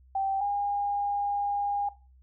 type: tone pair in turn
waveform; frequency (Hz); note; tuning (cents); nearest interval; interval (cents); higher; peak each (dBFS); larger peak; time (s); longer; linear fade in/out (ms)
sine; 779 / 811.6; G5 / G#5; -11 / -40; minor second; 71; second; -25 / -25; neither; 0.15-0.41 / 0.41-1.89; second; 5
effects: noise-tail reverb RT60 0.3 s tail -17 dB re dry + added 64 Hz sine -54 dBFS peak until 2.22 s